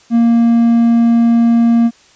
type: tone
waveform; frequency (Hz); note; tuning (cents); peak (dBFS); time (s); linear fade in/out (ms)
triangle; 232.9; A#3; -1; -5; 0.1-1.91; 50
effects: white hiss -47 dBFS RMS until 2.15 s + resampled to 16000 Hz